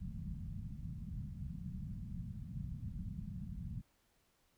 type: low-pass noise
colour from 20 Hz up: white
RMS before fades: -44 dBFS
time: 0-3.82 s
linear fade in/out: 20 ms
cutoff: 200 Hz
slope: 48 dB/octave
effects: pink hiss -75 dBFS RMS until 4.57 s